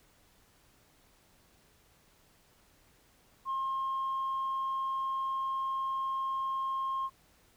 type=tone; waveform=sine; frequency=1068 Hz; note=C6; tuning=35 cents sharp; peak=-29 dBFS; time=3.45-7.1 s; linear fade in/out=50 ms; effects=tanh soft clip ceiling -28 dBFS + pink hiss -65 dBFS RMS until 7.56 s